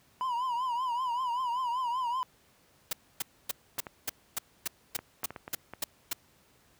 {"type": "tone with vibrato", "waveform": "triangle", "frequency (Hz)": 987.8, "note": "B5", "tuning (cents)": 0, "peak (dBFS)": -27, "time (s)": [0.21, 2.23], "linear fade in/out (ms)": 0, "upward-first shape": "triangle", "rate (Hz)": 5.2, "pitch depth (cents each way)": 120}
{"type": "noise bursts", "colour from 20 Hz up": "white", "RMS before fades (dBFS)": -31, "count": 12, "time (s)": [2.91, 6.132], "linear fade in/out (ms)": 5, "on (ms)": 21, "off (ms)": 270}
{"type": "clicks", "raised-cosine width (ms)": 0.5, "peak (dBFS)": -25, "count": 8, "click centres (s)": [3.782, 3.868, 4.99, 5.233, 5.306, 5.362, 5.479, 5.736]}
{"effects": ["pink hiss -64 dBFS RMS until 6.79 s", "high-pass 60 Hz 12 dB/octave"]}